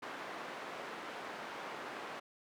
white band-pass noise, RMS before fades -45 dBFS, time 0.02-2.2 s, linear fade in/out 10 ms, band 270 to 1500 Hz, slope 12 dB/octave, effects none

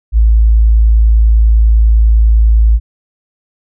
sine tone, 55 Hz, A1, in tune, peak -4 dBFS, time 0.12-2.8 s, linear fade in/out 50 ms, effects none

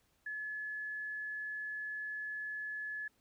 sine tone, 1711 Hz, A6, 49 cents flat, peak -38 dBFS, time 0.26-3.08 s, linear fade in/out 5 ms, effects pink hiss -74 dBFS RMS until 3.2 s

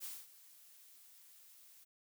blue noise with ADSR envelope, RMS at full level -44 dBFS, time 0-1.85 s, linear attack 40 ms, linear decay 220 ms, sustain -17 dB, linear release 19 ms, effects none

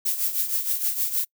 violet noise with tremolo, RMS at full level -22 dBFS, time 0.05-1.25 s, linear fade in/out 10 ms, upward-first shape triangle, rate 6.4 Hz, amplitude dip 75%, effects noise-tail reverb RT60 0.1 s tail -26 dB re dry

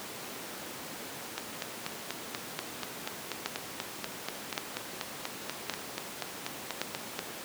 two click trains, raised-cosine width 0.2 ms, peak -12 / -15 dBFS, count 4 / 25, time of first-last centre 3.46-6.816 / 1.38-7.191 s, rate 0.894 / 4.13 Hz, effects pink hiss -41 dBFS RMS until 7.44 s + high-pass 200 Hz 12 dB/octave

